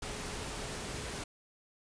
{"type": "tone in noise", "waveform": "sine", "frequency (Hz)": 420, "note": "G#4", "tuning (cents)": 19, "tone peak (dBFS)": -50, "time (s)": [0.02, 1.24], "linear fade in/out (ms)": 5, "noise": "pink", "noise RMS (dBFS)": -40, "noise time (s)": [0.02, 1.24], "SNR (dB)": -13, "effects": ["resampled to 22050 Hz"]}